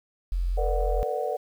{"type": "tone", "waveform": "sine", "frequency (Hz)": 44, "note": "F1", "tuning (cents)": 14, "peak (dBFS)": -23, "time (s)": [0.32, 1.03], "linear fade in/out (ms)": 0}
{"type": "chord", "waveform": "sine", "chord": "B minor seventh", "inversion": "third", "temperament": "equal with one note detuned", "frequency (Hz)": [451.6, 493.9, 587.3, 740], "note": ["A4", "B4", "D5", "F#5"], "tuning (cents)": [45, 0, 0, 0], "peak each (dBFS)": -31, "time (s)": [0.57, 1.37], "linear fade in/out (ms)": 10}
{"effects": ["tanh soft clip ceiling -11 dBFS", "9-bit"]}